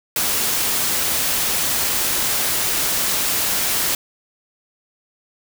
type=noise; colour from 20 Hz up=white; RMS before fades=-20 dBFS; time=0.16-3.95 s; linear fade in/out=2 ms; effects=none